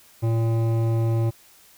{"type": "tone with hard clipping", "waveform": "sine", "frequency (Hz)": 114, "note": "A#2", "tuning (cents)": -38, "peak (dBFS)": -21, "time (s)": [0.22, 1.31], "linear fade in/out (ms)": 20, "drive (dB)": 13, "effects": ["white hiss -53 dBFS RMS until 1.77 s"]}